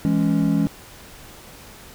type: chord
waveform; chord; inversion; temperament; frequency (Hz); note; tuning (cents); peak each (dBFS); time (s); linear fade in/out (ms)
triangle; C# minor; first; just; 166.31 / 207.9 / 277.2; E3 / G#3 / C#4; +16 / +2 / 0; -19; 0.05-0.67; 0
effects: pink hiss -43 dBFS RMS until 1.94 s